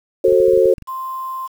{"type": "chord", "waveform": "sine", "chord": "F# diminished", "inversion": "none", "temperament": "just", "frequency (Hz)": [370, 444, 532.8], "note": ["F#4", "A4", "C5"], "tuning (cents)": [0, 16, 31], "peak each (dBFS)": -14, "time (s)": [0.24, 0.74], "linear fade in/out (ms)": 5}
{"type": "clicks", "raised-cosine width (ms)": 5, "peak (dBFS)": -23, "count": 9, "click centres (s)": [0.282, 0.325, 0.403, 0.482, 0.535, 0.575, 0.657, 0.782, 0.823]}
{"type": "tone", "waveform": "sine", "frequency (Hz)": 1046.5, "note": "C6", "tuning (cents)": 0, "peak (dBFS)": -23, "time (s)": [0.87, 1.48], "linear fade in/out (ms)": 20}
{"effects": ["7-bit"]}